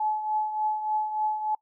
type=tone with tremolo; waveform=sine; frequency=857 Hz; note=A5; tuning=46 cents flat; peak=-22 dBFS; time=0-1.55 s; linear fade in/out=5 ms; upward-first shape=triangle; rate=3.4 Hz; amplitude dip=65%; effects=noise-tail reverb RT60 0.1 s tail -22 dB re dry